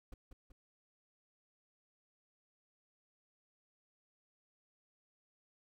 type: noise with echo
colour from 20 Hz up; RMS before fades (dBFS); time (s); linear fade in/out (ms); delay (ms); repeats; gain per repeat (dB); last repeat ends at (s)
brown; -45; 0.12-0.14; 5; 190; 2; -5; 0.52
effects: none